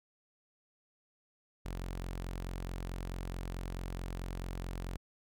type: tone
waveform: sawtooth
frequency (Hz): 44.6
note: F1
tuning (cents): +37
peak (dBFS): -34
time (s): 1.65-4.97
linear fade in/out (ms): 10
effects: none